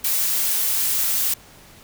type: noise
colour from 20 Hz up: blue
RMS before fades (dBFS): -21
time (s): 0.04-1.34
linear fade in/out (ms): 5
effects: pink hiss -47 dBFS RMS until 1.83 s